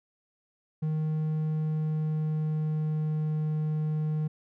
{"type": "tone with pitch glide", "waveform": "triangle", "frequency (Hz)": [155.56, 154.04], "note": ["D#3", "D#3"], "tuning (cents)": [0, -17], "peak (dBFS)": -24, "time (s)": [0.82, 4.28], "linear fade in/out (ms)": 10, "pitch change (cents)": -17, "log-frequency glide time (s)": [1.51, 3.45], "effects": []}